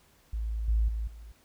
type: tone with level steps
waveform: sine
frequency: 55 Hz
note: A1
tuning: in tune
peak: -29 / -22 / -29 / -43 dBFS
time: 0.33-1.32 s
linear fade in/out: 5 ms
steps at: 0.68 / 0.88 / 1.07 s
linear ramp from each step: 5 ms
effects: pink hiss -63 dBFS RMS until 1.44 s